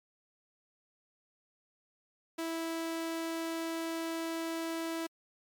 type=tone; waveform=sawtooth; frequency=328.5 Hz; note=E4; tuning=6 cents flat; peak=-30 dBFS; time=2.38-5.07 s; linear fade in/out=10 ms; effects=MP3 96 kbps